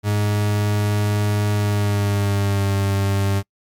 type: tone with pitch glide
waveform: 40% pulse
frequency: 103.83 to 98.86 Hz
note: G#2 to G2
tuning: 0 to +15 cents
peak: -16 dBFS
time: 0.03-3.43 s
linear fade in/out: 50 ms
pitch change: -85 cents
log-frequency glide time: 1.53-2.75 s
effects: noise-tail reverb RT60 0.1 s tail -26 dB re dry + MP3 96 kbps